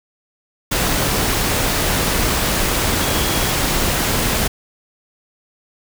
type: tone in noise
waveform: sine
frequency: 3322 Hz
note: G#7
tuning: in tune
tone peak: -29 dBFS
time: 3.01-3.52 s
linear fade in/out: 10 ms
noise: pink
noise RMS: -18 dBFS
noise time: 0.71-4.48 s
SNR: -14 dB
effects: none